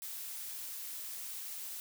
blue noise, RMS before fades -43 dBFS, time 0.02-1.8 s, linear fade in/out 0 ms, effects none

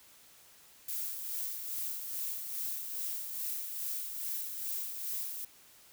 violet noise with tremolo, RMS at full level -36 dBFS, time 0.88-5.45 s, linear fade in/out 5 ms, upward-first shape sine, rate 2.4 Hz, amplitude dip 45%, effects white hiss -59 dBFS RMS until 5.92 s

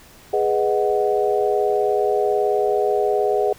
sine chord, G# minor seventh, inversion none, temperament equal, 415.3 / 493.9 / 622.3 / 740 Hz, G#4 / B4 / D#5 / F#5, 0 / 0 / 0 / 0 cents, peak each -19 / -24 / -24 / -23 dBFS, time 0.33-3.53 s, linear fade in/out 5 ms, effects pink hiss -47 dBFS RMS until 3.58 s

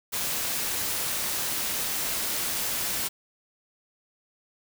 white noise, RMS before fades -29 dBFS, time 0.12-3.09 s, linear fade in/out 20 ms, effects none

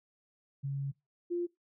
sine tone pair in turn, 138.59 / 348.6 Hz, C#3 / F4, 0 / -3 cents, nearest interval octave + major third, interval 1597 cents, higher second, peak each -32 / -30 dBFS, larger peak second, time 0.63-0.92 / 1.3-1.47 s, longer first, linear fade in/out 20 ms, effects noise-tail reverb RT60 0.2 s tail -22 dB re dry

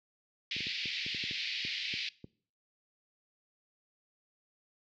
pink band-pass noise, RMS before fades -37 dBFS, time 0.51-2.09 s, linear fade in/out 2 ms, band 2100 to 4800 Hz, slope 48 dB/octave
clicks, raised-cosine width 3 ms, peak -31 dBFS, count 11, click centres 0.565 / 0.606 / 0.669 / 0.857 / 1.064 / 1.147 / 1.239 / 1.311 / 1.65 / 1.939 / 2.243 s
effects noise-tail reverb RT60 0.5 s tail -22 dB re dry + high-pass 100 Hz 12 dB/octave

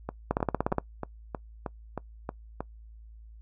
two click trains, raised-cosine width 1 ms, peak -11 / -18 dBFS, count 9 / 9, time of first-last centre 0.31-0.783 / 0.09-2.606 s, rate 16.9 / 3.18 Hz, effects noise-tail reverb RT60 0.1 s tail -22 dB re dry + added 55 Hz sine -46 dBFS peak until 3.41 s

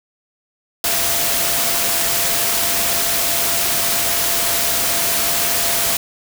sine tone in noise, 682 Hz, F5, 41 cents flat, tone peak -29 dBFS, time 0.84-5.97 s, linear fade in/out 2 ms, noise white, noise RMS -18 dBFS, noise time 0.84-5.97 s, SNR -14 dB, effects none

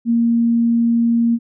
sine tone, 233.1 Hz, A#3, in tune, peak -12 dBFS, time 0.05-1.39 s, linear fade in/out 50 ms, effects none

